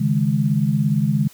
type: chord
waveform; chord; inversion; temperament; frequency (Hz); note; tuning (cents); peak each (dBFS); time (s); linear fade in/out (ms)
sine; C# suspended second; none; just; 138.59 / 155.92 / 207.9; C#3 / D#3 / G#3; 0 / +4 / +2; -20; 0-1.28; 10
effects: white hiss -48 dBFS RMS until 1.33 s